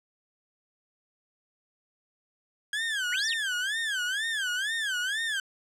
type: tone with vibrato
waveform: 30% pulse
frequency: 1629 Hz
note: G#6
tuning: 34 cents flat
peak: -25 dBFS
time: 2.73-5.4 s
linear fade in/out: 2 ms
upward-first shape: sine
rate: 2.1 Hz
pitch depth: 210 cents each way
type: linear two-way sweep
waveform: sine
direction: up then down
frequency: 1661.2 to 5920 to 2318 Hz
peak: -29 dBFS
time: 3.12-3.34 s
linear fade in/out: 5 ms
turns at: 3.26 s
effects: low-pass 9000 Hz 12 dB/octave